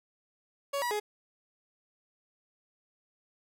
30% pulse tone with pitch steps, 561 / 968 / 419 Hz, C#5 / B5 / G#4, +21 / -35 / +15 cents, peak -27 dBFS, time 0.73-1 s, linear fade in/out 10 ms, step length 90 ms, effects none

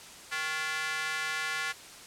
square tone with high-pass filter, 156.6 Hz, D#3, 11 cents sharp, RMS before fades -33 dBFS, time 0.31-1.73 s, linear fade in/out 20 ms, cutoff 1600 Hz, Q 2.1, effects white hiss -48 dBFS RMS until 2.06 s + low-pass 9000 Hz 12 dB/octave

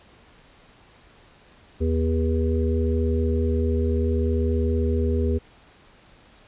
harmonic tone with a mistuned harmonic, 80.6 Hz, E2, 38 cents flat, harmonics 1 / 3 / 5 / 6, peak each -21 / -27 / -27 / -31 dBFS, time 1.8-5.39 s, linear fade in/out 20 ms, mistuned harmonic 1, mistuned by -33 cents, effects pink hiss -53 dBFS RMS until 6.47 s + resampled to 8000 Hz

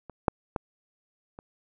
clicks, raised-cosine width 1 ms, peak -27 / -6 / -14 / -28 dBFS, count 4, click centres 0.097 / 0.282 / 0.562 / 1.389 s, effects none

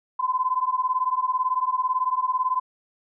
sine beating tone pair, 1011 / 1029 Hz, B5 / C6, +40 / -29 cents, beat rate 18 Hz, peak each -24 / -24 dBFS, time 0.19-2.6 s, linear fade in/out 10 ms, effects none

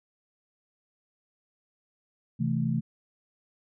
sine chord, A minor, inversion first, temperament equal with one note detuned, 130.81 / 163.77 / 220 Hz, C3 / E3 / A3, 0 / -11 / 0 cents, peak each -29 dBFS, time 2.39-2.81 s, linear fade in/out 20 ms, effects none

